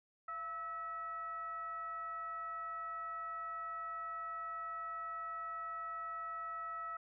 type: tone with frequency modulation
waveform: sine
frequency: 1305 Hz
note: E6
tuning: 18 cents flat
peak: -40 dBFS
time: 0.28-6.97 s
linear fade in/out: 5 ms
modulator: 623 Hz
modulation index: 0.46
effects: none